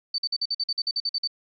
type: tone bursts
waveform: sine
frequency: 4560 Hz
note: C#8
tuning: 48 cents sharp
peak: -23 dBFS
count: 13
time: 0.14-1.275 s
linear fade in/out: 5 ms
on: 43 ms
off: 48 ms
effects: none